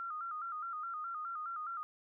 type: tone with vibrato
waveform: sine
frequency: 1300 Hz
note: E6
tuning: 24 cents flat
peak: -38 dBFS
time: 0-1.83 s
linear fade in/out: 0 ms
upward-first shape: square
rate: 4.8 Hz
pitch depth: 86 cents each way
effects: none